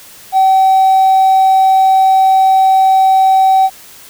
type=tone with hard clipping; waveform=triangle; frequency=765 Hz; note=G5; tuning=42 cents flat; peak=-6 dBFS; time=0.32-3.7 s; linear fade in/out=50 ms; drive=4 dB; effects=white hiss -37 dBFS RMS until 4.09 s